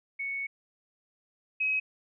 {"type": "tone pair in turn", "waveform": "sine", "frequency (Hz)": [2217, 2545], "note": ["C#7", "D#7"], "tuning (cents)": [0, 39], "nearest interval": "major second", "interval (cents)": 239, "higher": "second", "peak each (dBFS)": [-31, -25], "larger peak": "second", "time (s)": [[0.19, 0.47], [1.6, 1.8]], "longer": "first", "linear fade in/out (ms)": 10, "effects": []}